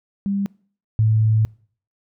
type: tone pair in turn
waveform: sine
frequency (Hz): 198.8 / 109.59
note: G3 / A2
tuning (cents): +25 / -6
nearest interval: minor seventh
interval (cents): 1031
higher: first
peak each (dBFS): -19 / -13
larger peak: second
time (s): 0.26-0.46 / 0.99-1.45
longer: second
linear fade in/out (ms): 0
effects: noise-tail reverb RT60 0.5 s tail -25 dB re dry